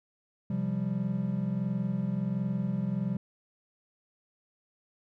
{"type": "chord", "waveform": "triangle", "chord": "C suspended fourth", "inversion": "none", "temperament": "equal", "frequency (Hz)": [130.81, 174.61, 196], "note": ["C3", "F3", "G3"], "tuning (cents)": [0, 0, 0], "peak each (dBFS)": [-32, -31, -29], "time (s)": [0.5, 3.17], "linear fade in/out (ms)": 5, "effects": []}